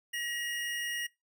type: tone pair together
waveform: square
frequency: 1905 / 2854 Hz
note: A#6 / F7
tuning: +37 / +37 cents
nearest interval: perfect fifth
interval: 700 cents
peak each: -36 / -39 dBFS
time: 0.13-1.07 s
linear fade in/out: 10 ms
effects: noise-tail reverb RT60 0.2 s tail -21 dB re dry